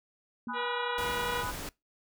sine tone with exponential decay, 235.4 Hz, A#3, 17 cents sharp, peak -33 dBFS, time 0.47-0.7 s, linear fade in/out 2 ms, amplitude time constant 49 ms
sine chord, G# minor seventh, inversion none, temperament equal with one note detuned, 830.6 / 995.2 / 1244.5 / 1480 Hz, G#5 / B5 / D#6 / F#6, 0 / +13 / 0 / 0 cents, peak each -43 / -37 / -42 / -39 dBFS, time 0.48-1.52 s, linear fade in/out 20 ms
harmonic tone, 482.5 Hz, B4, 40 cents flat, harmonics 1 / 2 / 3 / 4 / 5 / 6 / 7 / 8, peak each -36 / -39 / -41 / -42 / -43 / -44 / -44 / -45 dBFS, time 0.53-1.45 s, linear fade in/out 50 ms
pink noise, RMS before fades -39 dBFS, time 0.98-1.69 s, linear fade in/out 2 ms
effects noise-tail reverb RT60 0.2 s tail -23 dB re dry

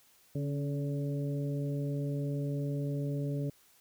harmonic tone with a mistuned harmonic, 143.2 Hz, D3, 43 cents flat, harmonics 1 / 2 / 3 / 4, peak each -32 / -38 / -42 / -44 dBFS, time 0.35-3.5 s, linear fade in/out 5 ms, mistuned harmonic 2, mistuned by -34 cents, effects white hiss -64 dBFS RMS until 3.8 s

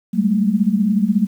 sine tone cluster, 191.8 / 206.2 / 222.6 Hz, G3 / G#3 / A3, -37 / -12 / +20 cents, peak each -18 dBFS, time 0.13-1.27 s, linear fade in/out 20 ms, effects 8-bit

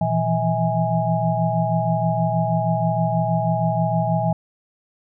sine tone cluster, 119.8 / 163.1 / 169.4 / 646 / 827 Hz, A#2 / E3 / E3 / E5 / G#5, +48 / -18 / +48 / -35 / -8 cents, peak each -24 dBFS, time 0.01-4.33 s, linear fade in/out 5 ms, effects none

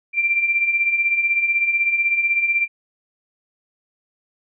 sine beating tone pair, 2349 / 2365 Hz, D7 / D7, 0 / +12 cents, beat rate 16 Hz, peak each -24 / -17 dBFS, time 0.13-2.68 s, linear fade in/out 50 ms, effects none

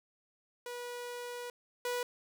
sawtooth tone pair in turn, 486.2 / 489.3 Hz, B4 / B4, -27 / -16 cents, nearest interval unison, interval 11 cents, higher second, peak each -36 / -29 dBFS, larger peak second, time 0.66-1.5 / 1.85-2.03 s, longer first, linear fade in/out 2 ms, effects none

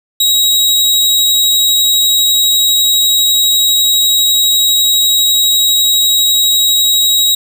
sawtooth tone, 3822 Hz, A#7, 43 cents sharp, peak -5 dBFS, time 0.2-7.35 s, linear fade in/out 5 ms, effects none

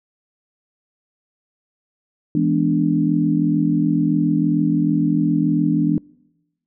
sine chord, E dominant seventh, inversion none, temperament equal, 164.81 / 207.7 / 246.9 / 293.7 Hz, E3 / G#3 / B3 / D4, 0 / 0 / 0 / 0 cents, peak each -20 / -23 / -22 / -18 dBFS, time 2.35-5.98 s, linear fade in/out 2 ms, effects noise-tail reverb RT60 1.0 s tail -26 dB re dry

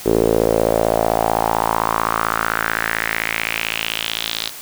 sawtooth tone with band-pass filter sweep, 55.7 Hz, A1, 22 cents sharp, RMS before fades -19 dBFS, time 0.05-4.5 s, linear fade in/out 20 ms, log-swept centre 400 to 4000 Hz, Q 3.6, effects white hiss -34 dBFS RMS until 4.61 s

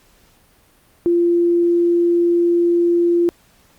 sine tone, 344.7 Hz, F4, 23 cents flat, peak -12 dBFS, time 1.06-3.29 s, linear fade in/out 0 ms, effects pink hiss -54 dBFS RMS until 3.78 s + Opus 48 kbps

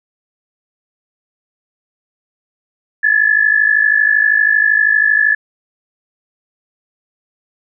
sine tone pair together, 1695.3 / 1748 Hz, G#6 / A6, +35 / -12 cents, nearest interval minor second, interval 53 cents, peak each -12 dBFS, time 3.03-5.35 s, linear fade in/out 10 ms, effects none

